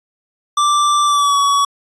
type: tone with pitch glide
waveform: square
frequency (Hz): 1174.7 to 1129.5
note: D6 to C#6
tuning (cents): 0 to +32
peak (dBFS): -12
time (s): 0.57-1.65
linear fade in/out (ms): 5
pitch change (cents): -68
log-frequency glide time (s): 1.05-1.37
effects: resampled to 22050 Hz